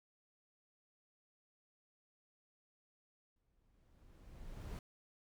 brown noise with exponential growth, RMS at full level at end -42 dBFS, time 3.36-4.79 s, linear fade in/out 2 ms, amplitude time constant 310 ms, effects none

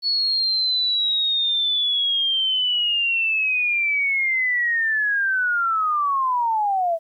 sine linear sweep, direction down, 4413 to 643 Hz, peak -18 dBFS, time 0.02-6.99 s, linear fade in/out 50 ms, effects 10-bit

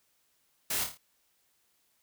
white noise with echo, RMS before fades -32 dBFS, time 0.7-0.84 s, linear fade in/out 5 ms, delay 27 ms, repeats 5, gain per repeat -5 dB, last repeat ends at 0.975 s, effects white hiss -72 dBFS RMS until 2.02 s

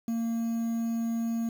triangle tone with quantisation, 229.7 Hz, A#3, 25 cents flat, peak -25 dBFS, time 0.08-1.49 s, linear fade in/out 2 ms, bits 8, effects none

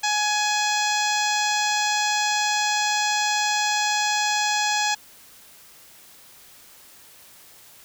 harmonic tone, 839 Hz, G#5, 17 cents sharp, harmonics 1 / 2 / 3 / 4 / 5 / 6 / 7 / 8 / 9, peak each -24 / -27 / -29 / -30 / -31 / -32 / -32 / -33 / -34 dBFS, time 0.03-4.95 s, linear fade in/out 10 ms, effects white hiss -49 dBFS RMS until 7.84 s

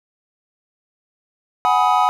triangle chord, G# minor seventh, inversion third, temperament equal with one note detuned, 740 / 830.6 / 987.8 / 1258.2 Hz, F#5 / G#5 / B5 / D#6, 0 / 0 / 0 / +19 cents, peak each -16 / -17 / -17 / -17 dBFS, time 1.65-2.09 s, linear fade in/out 0 ms, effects none

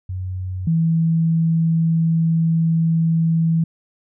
sine tone pair in turn, 92.5 / 163.82 Hz, F#2 / E3, 0 / -10 cents, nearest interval minor seventh, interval 990 cents, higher second, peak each -23 / -14 dBFS, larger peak second, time 0.09-0.67 / 0.67-3.64 s, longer second, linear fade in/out 5 ms, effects none

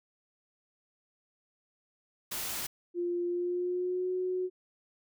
white noise, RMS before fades -36 dBFS, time 2.31-2.67 s, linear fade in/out 10 ms
sine tone with pitch glide, 349.6 to 367.4 Hz, F4 to F#4, +2 to -12 cents, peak -29 dBFS, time 2.94-4.5 s, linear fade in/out 50 ms, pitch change +86 cents, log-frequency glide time 3.26-4.11 s
effects none

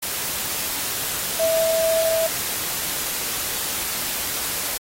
sine tone in noise, 651 Hz, E5, 22 cents flat, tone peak -18 dBFS, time 1.39-2.27 s, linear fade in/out 10 ms, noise white, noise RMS -26 dBFS, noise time 0.02-4.78 s, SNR +5 dB, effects AAC 48 kbps

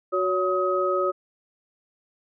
sine tone cluster, 368.8 / 562 / 1265 Hz, F#4 / C#5 / D#6, -6 / +24 / +28 cents, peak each -25 dBFS, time 0.12-1.12 s, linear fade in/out 20 ms, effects none

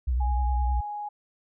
sine tone with vibrato, 62.4 Hz, B1, 19 cents sharp, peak -22 dBFS, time 0.07-0.81 s, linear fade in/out 10 ms, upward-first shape sine, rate 9.7 Hz, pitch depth 85 cents each way
sine tone, 830.6 Hz, G#5, in tune, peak -31 dBFS, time 0.2-1.09 s, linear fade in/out 10 ms
effects none

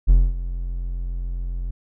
triangle tone with ADSR envelope, 43.65 Hz, F1, in tune, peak -6 dBFS, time 0.07-1.71 s, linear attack 29 ms, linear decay 230 ms, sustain -16 dB, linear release 7 ms, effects none

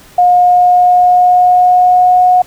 sine tone with pitch glide, 716 to 727.7 Hz, F5 to F#5, +43 to -29 cents, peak -4 dBFS, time 0.18-2.42 s, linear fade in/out 5 ms, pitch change +28 cents, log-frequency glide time 0.39-2.24 s, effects pink hiss -40 dBFS RMS until 2.46 s

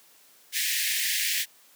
pink high-pass noise, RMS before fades -27 dBFS, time 0.52-1.46 s, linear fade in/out 50 ms, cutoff 1700 Hz, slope 96 dB/octave, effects white hiss -57 dBFS RMS until 1.75 s + high-pass 200 Hz 12 dB/octave

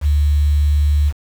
sine tone with quantisation, 73.42 Hz, D2, in tune, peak -11 dBFS, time 0.01-1.13 s, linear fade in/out 50 ms, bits 6, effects none

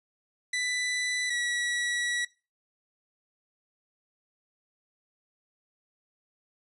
sawtooth tone pair in turn, 1987 / 1933.8 Hz, B6 / B6, +10 / -37 cents, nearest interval unison, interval 47 cents, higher first, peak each -24 dBFS, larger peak neither, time 0.53-1.3 / 1.3-2.25 s, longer second, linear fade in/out 5 ms, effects noise-tail reverb RT60 0.3 s tail -20 dB re dry + resampled to 24000 Hz

